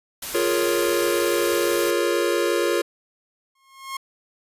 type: noise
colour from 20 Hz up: white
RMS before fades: -31 dBFS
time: 0.22-1.91 s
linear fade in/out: 5 ms
type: chord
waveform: square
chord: Bb minor seventh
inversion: second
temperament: equal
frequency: 349.2 / 415.3 / 466.2 / 554.4 Hz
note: F4 / Ab4 / Bb4 / Db5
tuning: 0 / 0 / 0 / 0 cents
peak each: -24 / -27 / -26 / -27 dBFS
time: 0.34-2.82 s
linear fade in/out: 10 ms
type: tone with exponential growth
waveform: sawtooth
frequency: 1077 Hz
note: C6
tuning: 50 cents sharp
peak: -22 dBFS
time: 3.55-3.97 s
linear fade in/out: 5 ms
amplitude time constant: 90 ms
effects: resampled to 32000 Hz